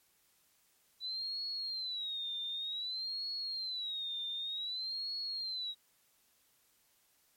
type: tone with vibrato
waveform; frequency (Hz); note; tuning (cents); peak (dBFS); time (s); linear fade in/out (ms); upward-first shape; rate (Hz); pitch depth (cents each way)
sine; 3956; B7; +2; -36; 1-5.75; 50; sine; 0.54; 160
effects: white hiss -71 dBFS RMS until 7.36 s + MP3 64 kbps